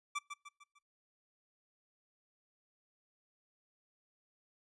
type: tone with echo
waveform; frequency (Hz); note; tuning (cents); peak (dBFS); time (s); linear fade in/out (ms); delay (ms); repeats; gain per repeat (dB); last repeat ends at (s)
25% pulse; 1167; D6; -11; -31; 0.15-0.19; 10; 150; 4; -7; 0.79
effects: noise-tail reverb RT60 0.3 s tail -26 dB re dry + resampled to 24000 Hz